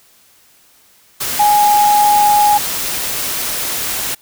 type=tone in noise; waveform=sine; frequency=830 Hz; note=G#5; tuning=1 cent flat; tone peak=-8 dBFS; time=1.39-2.58 s; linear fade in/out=10 ms; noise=white; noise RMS=-20 dBFS; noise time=1.2-4.15 s; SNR=+9 dB; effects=white hiss -50 dBFS RMS until 4.21 s